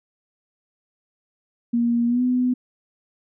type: tone with pitch glide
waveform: sine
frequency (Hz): 236.2 to 250.2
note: A#3 to B3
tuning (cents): +23 to +23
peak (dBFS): -17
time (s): 1.73-2.54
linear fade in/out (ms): 10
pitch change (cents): +100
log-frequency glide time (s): 2.07-2.22
effects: none